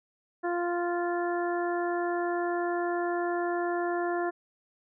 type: harmonic tone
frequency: 348.5 Hz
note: F4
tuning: 4 cents flat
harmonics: 1 / 2 / 3 / 4 / 5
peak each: -29 / -32 / -38 / -39 / -39 dBFS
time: 0.43-4.31 s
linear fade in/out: 20 ms
effects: none